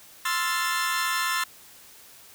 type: chord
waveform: sawtooth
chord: F major seventh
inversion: second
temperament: equal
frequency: 1046.5 / 1318.5 / 1396.9 / 1760 Hz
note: C6 / E6 / F6 / A6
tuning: 0 / 0 / 0 / 0 cents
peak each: -25 / -27 / -30 / -25 dBFS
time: 0.25-1.44 s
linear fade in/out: 5 ms
effects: white hiss -50 dBFS RMS until 2.34 s